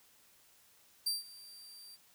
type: tone with ADSR envelope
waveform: sawtooth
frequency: 4699 Hz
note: D8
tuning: in tune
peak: -27 dBFS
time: 1.06-1.97 s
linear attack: 9 ms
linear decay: 160 ms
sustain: -21 dB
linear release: 28 ms
effects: white hiss -65 dBFS RMS until 2.14 s